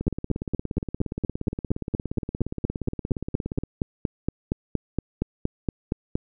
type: two click trains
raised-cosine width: 3 ms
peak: -10 / -16 dBFS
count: 27 / 63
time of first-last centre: 0.08-6.155 / 0.01-3.636 s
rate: 4.28 / 17.1 Hz
effects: none